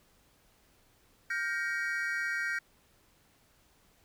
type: chord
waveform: triangle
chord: G half-diminished seventh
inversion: third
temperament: just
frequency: 1411.2 / 1568 / 1881.6 / 2258 Hz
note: F6 / G6 / Bb6 / Db7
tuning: +18 / 0 / +16 / +31 cents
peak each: -36 / -33 / -33 / -39 dBFS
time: 1.3-2.59 s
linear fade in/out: 5 ms
effects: pink hiss -66 dBFS RMS until 4.04 s